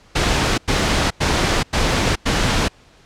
pink noise bursts, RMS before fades -17 dBFS, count 5, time 0.15-2.684 s, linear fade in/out 10 ms, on 430 ms, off 96 ms, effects pink hiss -50 dBFS RMS until 3.05 s + low-pass 6000 Hz 12 dB/octave

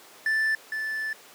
triangle tone pair in turn, 1762 / 1753.1 Hz, A6 / A6, +2 / -7 cents, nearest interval unison, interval 9 cents, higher first, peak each -20 / -26 dBFS, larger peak first, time 0.26-0.55 / 0.72-1.13 s, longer second, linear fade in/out 2 ms, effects pink hiss -49 dBFS RMS until 1.34 s + high-pass 400 Hz 12 dB/octave

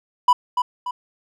triangle tone with echo, 987.8 Hz, B5, in tune, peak -8 dBFS, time 0.28-0.33 s, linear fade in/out 5 ms, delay 290 ms, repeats 2, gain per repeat -7 dB, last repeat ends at 0.91 s, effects none

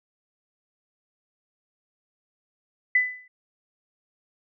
sine tone with exponential decay, 2000 Hz, B6, 21 cents sharp, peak -14 dBFS, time 2.95-3.28 s, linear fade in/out 5 ms, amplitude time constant 71 ms, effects none

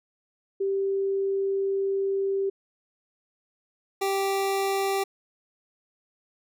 sine / 25% pulse tone pair in turn, 391.2 / 391.2 Hz, G4 / G4, -4 / -4 cents, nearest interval unison, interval 0 cents, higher neither, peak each -23 / -20 dBFS, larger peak second, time 0.6-2.5 / 4.01-5.04 s, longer first, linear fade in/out 10 ms, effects none

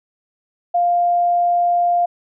sine tone, 700 Hz, F5, 4 cents sharp, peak -13 dBFS, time 0.74-2.06 s, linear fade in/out 10 ms, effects none

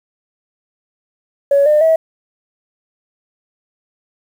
sine tone with pitch steps, 562 / 602.3 / 645.6 Hz, C#5 / D5 / E5, +24 / +44 / -36 cents, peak -7 dBFS, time 1.51-1.96 s, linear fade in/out 5 ms, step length 150 ms, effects tanh soft clip ceiling -4 dBFS + 7-bit

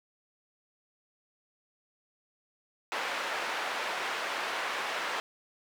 white band-pass noise, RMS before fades -34 dBFS, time 2.92-5.2 s, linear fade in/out 0 ms, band 540 to 2000 Hz, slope 12 dB/octave, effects none

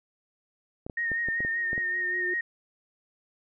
clicks, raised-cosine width 2 ms, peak -23 dBFS, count 8, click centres 0.865 / 0.898 / 1.117 / 1.286 / 1.405 / 1.449 / 1.731 / 1.779 s
sine tone with vibrato, 1847 Hz, A#6, 16 cents flat, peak -26 dBFS, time 0.97-2.41 s, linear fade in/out 5 ms, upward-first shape sine, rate 5.2 Hz, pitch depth 32 cents each way
sine tone with exponential growth, 359.3 Hz, F4, 49 cents sharp, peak -31 dBFS, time 1.19-2.34 s, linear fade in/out 5 ms, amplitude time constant 250 ms
effects none

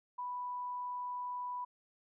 sine tone, 987.8 Hz, B5, in tune, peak -37 dBFS, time 0.18-1.65 s, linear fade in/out 10 ms, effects none

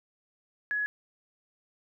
sine tone, 1685 Hz, G#6, 25 cents sharp, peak -27 dBFS, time 0.71-0.86 s, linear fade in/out 0 ms, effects none

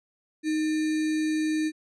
sine tone with sample-and-hold, 311.1 Hz, D#4, in tune, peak -23 dBFS, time 0.43-1.72 s, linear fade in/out 50 ms, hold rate 2100 Hz, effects resampled to 22050 Hz

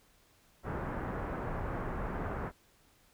pink low-pass noise, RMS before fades -37 dBFS, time 0.63-2.52 s, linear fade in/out 50 ms, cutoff 1600 Hz, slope 24 dB/octave, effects pink hiss -66 dBFS RMS until 3.13 s

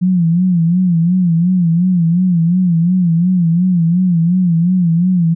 sine tone with vibrato, 174.61 Hz, F3, in tune, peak -9 dBFS, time 0.01-5.35 s, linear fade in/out 20 ms, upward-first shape sine, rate 2.8 Hz, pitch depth 110 cents each way, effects none

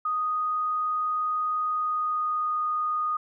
sine tone with pitch glide, 1243 to 1233.7 Hz, D#6 to D#6, -2 to -15 cents, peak -24 dBFS, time 0.05-3.17 s, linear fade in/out 5 ms, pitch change -13 cents, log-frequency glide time 1.65-2.63 s, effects none

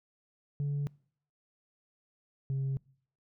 sine tone pair in turn, 143.2 / 135.16 Hz, D3 / C#3, -43 / -43 cents, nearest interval minor second, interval 100 cents, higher first, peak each -27 dBFS, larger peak neither, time 0.6-0.87 / 2.5-2.77 s, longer neither, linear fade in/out 0 ms, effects noise-tail reverb RT60 0.6 s tail -26 dB re dry + tanh soft clip ceiling -28 dBFS

